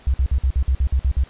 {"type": "tone bursts", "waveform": "sine", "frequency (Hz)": 65.41, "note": "C2", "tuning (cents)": 0, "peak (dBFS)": -14, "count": 10, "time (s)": [0.07, 1.237], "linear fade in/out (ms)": 0, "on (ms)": 69, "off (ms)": 53, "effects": ["pink hiss -48 dBFS RMS until 1.29 s", "resampled to 8000 Hz"]}